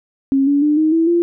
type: tone with pitch steps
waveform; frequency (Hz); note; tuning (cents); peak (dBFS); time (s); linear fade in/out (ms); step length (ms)
sine; 271.7 / 284.7 / 298.4 / 312.6 / 327.6 / 343.3; C#4 / C#4 / D4 / D#4 / E4 / F4; -35 / +46 / +28 / +8 / -11 / -30; -11; 0.32-1.22; 0; 150
effects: none